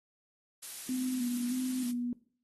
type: noise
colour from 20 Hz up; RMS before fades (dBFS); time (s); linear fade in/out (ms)
blue; -41; 0.62-1.92; 10
type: tone with vibrato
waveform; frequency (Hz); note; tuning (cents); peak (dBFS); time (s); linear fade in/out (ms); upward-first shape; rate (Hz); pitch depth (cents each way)
sine; 249.2; B3; +16; -31; 0.89-2.13; 2; square; 1.6; 44
effects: noise-tail reverb RT60 0.5 s tail -19 dB re dry + AAC 32 kbps